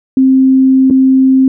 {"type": "tone with dropouts", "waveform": "sine", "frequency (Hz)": 263.5, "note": "C4", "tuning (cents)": 12, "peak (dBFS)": -4, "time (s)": [0.17, 1.48], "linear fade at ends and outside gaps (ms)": 2, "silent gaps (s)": [0.901, 0.908], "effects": []}